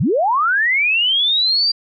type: linear sweep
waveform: sine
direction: up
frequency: 92.5 to 4765 Hz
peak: -13 dBFS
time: 0-1.72 s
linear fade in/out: 10 ms
effects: none